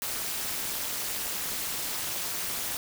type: noise with amplitude modulation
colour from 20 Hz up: white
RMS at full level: -29 dBFS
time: 0.02-2.77 s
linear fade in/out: 0 ms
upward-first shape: sine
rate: 222 Hz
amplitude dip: 80%
effects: none